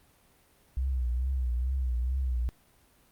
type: tone with vibrato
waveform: sine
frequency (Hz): 63.1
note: B1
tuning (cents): +38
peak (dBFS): -26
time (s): 0.77-2.49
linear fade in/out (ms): 0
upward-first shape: triangle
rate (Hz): 2.3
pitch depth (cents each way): 110
effects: pink hiss -63 dBFS RMS until 3.11 s + Opus 32 kbps